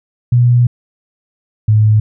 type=tone pair in turn; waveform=sine; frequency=121.7 / 107.6 Hz; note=B2 / A2; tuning=-25 / -38 cents; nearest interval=major second; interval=213 cents; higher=first; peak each=-6 dBFS; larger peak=neither; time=0.32-0.67 / 1.68-2 s; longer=first; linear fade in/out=5 ms; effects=none